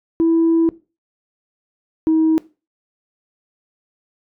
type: tone pair in turn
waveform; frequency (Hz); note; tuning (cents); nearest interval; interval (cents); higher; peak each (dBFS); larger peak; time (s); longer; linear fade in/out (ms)
sine; 329.6 / 318.7; E4 / D#4; 0 / +42; minor second; 58; first; -10; neither; 0.2-0.69 / 2.07-2.38; first; 0
effects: noise-tail reverb RT60 0.3 s tail -20 dB re dry + tanh soft clip ceiling -9 dBFS